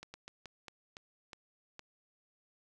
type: slowing click train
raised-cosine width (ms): 0.2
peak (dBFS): -29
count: 8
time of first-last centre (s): 0.03-1.794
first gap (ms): 110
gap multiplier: 1.27
effects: none